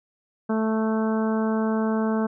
harmonic tone, 220 Hz, A3, in tune, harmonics 1 / 2 / 3 / 4 / 5 / 6 / 7, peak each -22 / -28 / -32 / -34 / -36 / -38 / -39 dBFS, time 0.49-2.27 s, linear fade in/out 10 ms, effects none

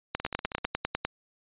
two click trains, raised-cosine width 0.3 ms, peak -11 / -20 dBFS, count 10 / 8, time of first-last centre 0.15-1.05 / 0.2-0.646 s, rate 10 / 15.7 Hz, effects resampled to 8000 Hz

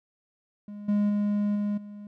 triangle tone with level steps, 206.2 Hz, G#3, 12 cents flat, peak -35 / -19 / -21 / -23 / -37 dBFS, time 0.68-2.07 s, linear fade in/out 2 ms, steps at 0.88 / 1.09 / 1.55 / 1.77 s, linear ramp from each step 10 ms, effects none

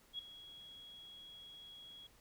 sine tone with ADSR envelope, 3322 Hz, G#7, in tune, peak -38 dBFS, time 0.13-2.07 s, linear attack 58 ms, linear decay 7 ms, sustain -14 dB, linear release 5 ms, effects pink hiss -67 dBFS RMS until 2.2 s

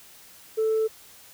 sine tone, 440 Hz, A4, in tune, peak -19 dBFS, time 0.57-0.88 s, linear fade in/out 20 ms, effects tanh soft clip ceiling -18 dBFS + white hiss -50 dBFS RMS until 1.33 s

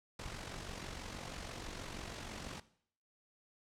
pink noise with amplitude modulation, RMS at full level -43 dBFS, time 0.19-2.6 s, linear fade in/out 5 ms, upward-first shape sine, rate 46.2 Hz, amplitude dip 55%, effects noise-tail reverb RT60 0.6 s tail -17 dB re dry + low-pass 7000 Hz 12 dB/octave

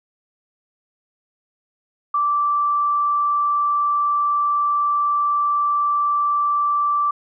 sine tone, 1168 Hz, D6, 10 cents flat, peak -16 dBFS, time 2.14-7.11 s, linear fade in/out 5 ms, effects none

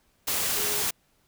sine tone in noise, 415.3 Hz, G#4, in tune, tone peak -36 dBFS, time 0.56-0.83 s, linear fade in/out 10 ms, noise white, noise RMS -27 dBFS, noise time 0.27-0.91 s, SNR -12 dB, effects pink hiss -67 dBFS RMS until 1.27 s

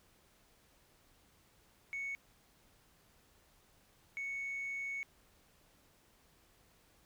sine tone bursts at uneven times, 2217 Hz, C#7, in tune, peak -36 dBFS, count 2, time 1.93-2.15 / 4.17-5.03 s, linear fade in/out 0 ms, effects tanh soft clip ceiling -35 dBFS + pink hiss -68 dBFS RMS until 7.05 s

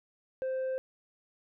sine tone with tanh clipping, 522 Hz, C5, 4 cents flat, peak -31 dBFS, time 0.42-0.78 s, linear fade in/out 0 ms, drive 3 dB, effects none

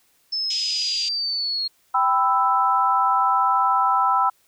sine linear sweep, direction down, 5274 to 4263 Hz, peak -22 dBFS, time 0.32-1.68 s, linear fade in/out 10 ms
pink band-pass noise, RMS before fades -31 dBFS, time 0.5-1.09 s, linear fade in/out 5 ms, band 2700 to 7100 Hz, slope 48 dB/octave
sine chord, E minor, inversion first, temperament equal with one note detuned, 784 / 997.5 / 1318.5 Hz, G5 / B5 / E6, 0 / +17 / 0 cents, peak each -22 / -20 / -20 dBFS, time 1.94-4.3 s, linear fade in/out 10 ms
effects white hiss -62 dBFS RMS until 4.47 s

